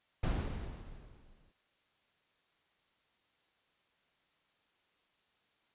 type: noise with exponential decay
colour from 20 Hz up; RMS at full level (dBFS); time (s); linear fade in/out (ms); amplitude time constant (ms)
brown; -29; 0.23-1.52; 5; 280
effects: white hiss -74 dBFS RMS until 5.74 s + resampled to 8000 Hz